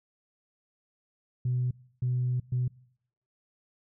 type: tone bursts at uneven times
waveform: sine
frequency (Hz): 124.9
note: B2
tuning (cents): +20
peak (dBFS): -24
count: 3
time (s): 1.45-1.71 / 2.02-2.4 / 2.52-2.68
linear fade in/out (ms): 5
effects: noise-tail reverb RT60 0.7 s tail -24 dB re dry + tanh soft clip ceiling -21 dBFS